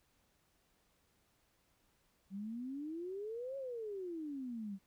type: exponential two-way sweep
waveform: sine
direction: up then down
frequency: 188.6 to 554.4 to 188.6 Hz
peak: -40 dBFS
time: 2.3-4.79 s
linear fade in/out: 50 ms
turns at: 3.57 s
effects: pink hiss -75 dBFS RMS until 4.86 s